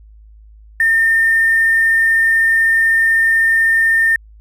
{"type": "tone with hard clipping", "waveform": "triangle", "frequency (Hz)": 1812, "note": "A#6", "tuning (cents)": -50, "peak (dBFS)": -10, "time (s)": [0.8, 4.16], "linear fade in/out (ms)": 2, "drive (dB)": 3, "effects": ["added 53 Hz sine -39 dBFS peak until 4.4 s"]}